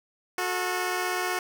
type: tone pair together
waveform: 10% pulse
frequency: 364 / 440 Hz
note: F#4 / A4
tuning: -28 / 0 cents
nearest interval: minor third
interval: 328 cents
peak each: -19 / -25 dBFS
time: 0.38-1.39 s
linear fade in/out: 2 ms
effects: none